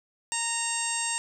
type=harmonic tone; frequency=925 Hz; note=A#5; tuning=14 cents flat; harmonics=1 / 2 / 3 / 4 / 5 / 6 / 7 / 8 / 9; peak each=-35 / -37 / -35 / -41 / -41 / -40 / -41 / -34 / -31 dBFS; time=0.32-1.18 s; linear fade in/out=0 ms; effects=10-bit